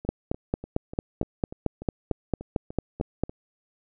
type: two click trains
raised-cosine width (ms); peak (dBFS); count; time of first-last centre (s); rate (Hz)
2; -10 / -24; 15 / 12; 0.09-3.236 / 0.05-3.295; 4.45 / 3.39
effects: none